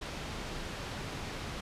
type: low-pass noise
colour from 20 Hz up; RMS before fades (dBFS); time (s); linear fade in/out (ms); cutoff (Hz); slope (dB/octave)
pink; -40; 0.01-1.61; 10; 5200; 12
effects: resampled to 32000 Hz